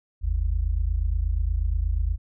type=tone pair together; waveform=sine; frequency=48.32 / 76.7 Hz; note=G1 / D#2; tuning=-24 / -24 cents; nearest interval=minor sixth; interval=800 cents; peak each=-23 / -25 dBFS; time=0.21-2.18 s; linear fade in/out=50 ms; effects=none